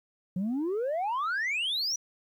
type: exponential sweep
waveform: sine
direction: up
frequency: 174.61 to 5990 Hz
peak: -25 dBFS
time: 0.36-1.96 s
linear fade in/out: 5 ms
effects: tanh soft clip ceiling -26 dBFS + 11-bit

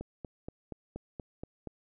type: click train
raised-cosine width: 2 ms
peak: -26 dBFS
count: 8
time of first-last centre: 0.01-1.673 s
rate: 4.21 Hz
effects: none

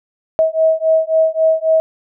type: beating tone pair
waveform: sine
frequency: 639 / 642.7 Hz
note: D#5 / E5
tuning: +46 / -44 cents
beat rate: 3.7 Hz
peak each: -14 dBFS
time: 0.39-1.8 s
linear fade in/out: 0 ms
effects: none

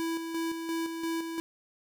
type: tone with tremolo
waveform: square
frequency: 329.6 Hz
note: E4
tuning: in tune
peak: -30 dBFS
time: 0-1.4 s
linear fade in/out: 0 ms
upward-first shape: square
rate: 2.9 Hz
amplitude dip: 45%
effects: none

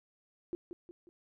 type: tone with echo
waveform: sine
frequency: 349.2 Hz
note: F4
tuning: in tune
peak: -33 dBFS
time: 0.53-0.55 s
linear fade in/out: 0 ms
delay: 180 ms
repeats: 3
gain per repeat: -7 dB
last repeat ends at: 1.09 s
effects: none

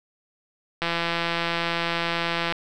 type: click train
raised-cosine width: 0.3 ms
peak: -9 dBFS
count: 289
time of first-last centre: 0.82-2.524 s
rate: 169 Hz
effects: none

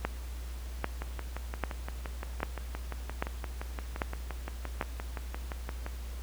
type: two click trains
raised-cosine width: 0.5 ms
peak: -14 / -22 dBFS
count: 7 / 29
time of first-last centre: 0.05-4.812 / 1.02-5.864 s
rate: 1.26 / 5.78 Hz
effects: added 60 Hz sine -37 dBFS peak until 6.22 s + pink hiss -51 dBFS RMS until 6.22 s

